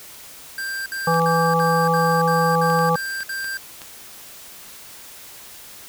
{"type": "tone bursts", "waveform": "square", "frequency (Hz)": 1580, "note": "G6", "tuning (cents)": 13, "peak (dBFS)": -26, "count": 9, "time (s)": [0.58, 3.572], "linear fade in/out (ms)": 2, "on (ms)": 280, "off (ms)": 59}
{"type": "harmonic tone", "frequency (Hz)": 165.7, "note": "E3", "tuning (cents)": 9, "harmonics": [1, 3, 5, 7], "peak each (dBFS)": [-21, -21, -21, -21], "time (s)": [1.07, 2.96], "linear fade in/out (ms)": 5}
{"type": "clicks", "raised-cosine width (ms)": 0.2, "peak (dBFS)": -19, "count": 9, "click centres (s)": [1.142, 1.219, 1.592, 2.701, 2.79, 2.945, 3.206, 3.444, 3.818]}
{"effects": ["white hiss -41 dBFS RMS until 5.88 s"]}